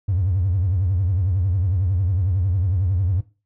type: tone with vibrato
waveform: triangle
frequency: 92.5 Hz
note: F#2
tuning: in tune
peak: -14 dBFS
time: 0.08-3.21 s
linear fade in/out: 10 ms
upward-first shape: triangle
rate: 11 Hz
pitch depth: 200 cents each way
effects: noise-tail reverb RT60 0.3 s tail -20 dB re dry + tanh soft clip ceiling -13 dBFS